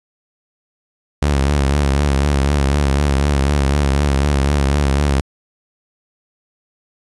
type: tone with vibrato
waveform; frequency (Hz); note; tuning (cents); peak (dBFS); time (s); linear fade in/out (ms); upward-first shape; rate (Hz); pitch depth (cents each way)
sawtooth; 70.5; C#2; +30; -9; 1.22-5.21; 5; triangle; 4; 88
effects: resampled to 24000 Hz + 8-bit